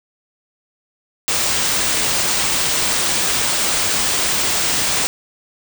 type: band-stop noise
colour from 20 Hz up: white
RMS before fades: -18 dBFS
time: 1.28-5.07 s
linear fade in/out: 0 ms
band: 9800 to 16000 Hz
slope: 96 dB/octave
effects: none